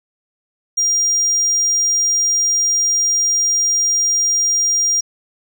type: tone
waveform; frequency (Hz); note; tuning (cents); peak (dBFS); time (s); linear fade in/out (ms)
triangle; 5700; F8; +34; -12; 0.77-5.01; 10
effects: none